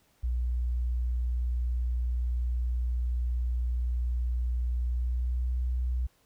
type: tone with pitch glide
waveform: sine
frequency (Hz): 60.6 to 61.91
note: B1 to B1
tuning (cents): -32 to +5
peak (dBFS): -26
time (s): 0.23-6.07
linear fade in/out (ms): 10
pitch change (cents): +37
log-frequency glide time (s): 4.87-5.52
effects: pink hiss -67 dBFS RMS until 6.25 s